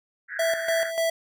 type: band-pass noise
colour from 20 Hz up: pink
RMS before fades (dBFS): -33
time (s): 0.28-0.92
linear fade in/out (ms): 50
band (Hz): 1500 to 1900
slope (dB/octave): 96
type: tone with tremolo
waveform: square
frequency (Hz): 659.3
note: E5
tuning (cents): 0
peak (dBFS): -22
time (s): 0.39-1.1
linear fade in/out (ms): 5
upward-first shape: square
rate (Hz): 3.4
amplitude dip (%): 60
effects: none